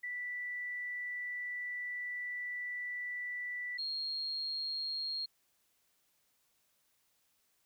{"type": "tone pair in turn", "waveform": "sine", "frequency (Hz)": [1969, 4250], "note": ["B6", "C8"], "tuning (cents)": [-6, 26], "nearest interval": "octave + minor second", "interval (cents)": 1332, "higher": "second", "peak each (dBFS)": [-37, -35], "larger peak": "second", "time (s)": [[0.03, 3.78], [3.78, 5.26]], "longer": "first", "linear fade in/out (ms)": 10, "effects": ["white hiss -75 dBFS RMS until 7.65 s"]}